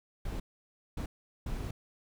brown noise bursts at uneven times, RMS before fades -36 dBFS, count 3, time 0.25-0.4 / 0.97-1.06 / 1.46-1.71 s, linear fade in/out 5 ms, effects none

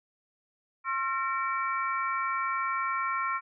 sine tone cluster, 1071 / 1360 / 1837 / 2300 Hz, C6 / F6 / A#6 / D7, +40 / -46 / -26 / -37 cents, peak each -31 / -31 / -38 / -36 dBFS, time 0.84-3.41 s, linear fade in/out 50 ms, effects none

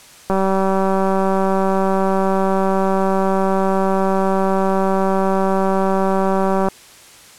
click train, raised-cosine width 1 ms, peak -5 dBFS, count 1227, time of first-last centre 0.3-6.685 s, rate 192 Hz, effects white hiss -43 dBFS RMS until 7.38 s + low-pass 10000 Hz 12 dB/octave

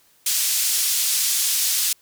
pink band-pass noise, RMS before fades -21 dBFS, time 0.26-1.93 s, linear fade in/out 5 ms, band 5000 to 16000 Hz, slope 12 dB/octave, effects white hiss -58 dBFS RMS until 2.01 s

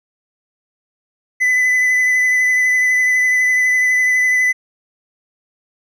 triangle tone with vibrato, 2006 Hz, B6, 26 cents sharp, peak -10 dBFS, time 1.4-4.53 s, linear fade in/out 20 ms, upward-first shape sine, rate 12 Hz, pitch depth 14 cents each way, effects none

